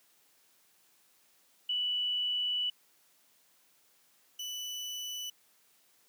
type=tone pair in turn; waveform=sine / 30% pulse; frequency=2961 / 2978 Hz; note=F#7 / F#7; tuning=+1 / +11 cents; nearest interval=unison; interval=10 cents; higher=second; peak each=-29 / -34 dBFS; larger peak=first; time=1.69-2.7 / 4.39-5.3 s; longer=first; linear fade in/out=5 ms; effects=white hiss -67 dBFS RMS until 6.08 s + high-pass 150 Hz 12 dB/octave